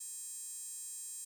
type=tone with high-pass filter; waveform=square; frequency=358.1 Hz; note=F4; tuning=43 cents sharp; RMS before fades=-45 dBFS; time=0-1.25 s; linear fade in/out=10 ms; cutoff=8100 Hz; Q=5.6; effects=none